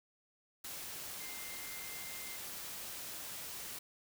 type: tone in noise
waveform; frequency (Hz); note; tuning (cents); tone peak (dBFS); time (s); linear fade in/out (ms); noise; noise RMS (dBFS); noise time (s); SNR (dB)
sine; 2093; C7; 0; -51; 1.2-2.37; 5; white; -45; 0.64-3.79; -9
effects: none